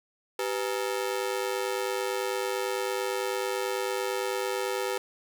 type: ring-modulated tone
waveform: sawtooth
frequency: 442.9 Hz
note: A4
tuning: 11 cents sharp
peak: -21 dBFS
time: 0.39-4.98 s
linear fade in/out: 2 ms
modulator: 54.5 Hz
effects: none